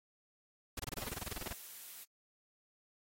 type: noise bursts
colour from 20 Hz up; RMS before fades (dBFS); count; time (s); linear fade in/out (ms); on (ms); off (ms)
pink; -40; 16; 0.77-1.53; 5; 25; 24
type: noise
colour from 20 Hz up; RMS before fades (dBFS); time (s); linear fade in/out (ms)
blue; -48; 0.96-2.05; 20
effects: AAC 48 kbps